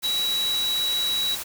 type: tone in noise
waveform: sine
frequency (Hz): 3900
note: B7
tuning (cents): -23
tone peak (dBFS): -22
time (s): 0.03-1.36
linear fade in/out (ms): 20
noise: white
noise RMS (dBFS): -32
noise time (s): 0.02-1.44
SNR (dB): +7
effects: none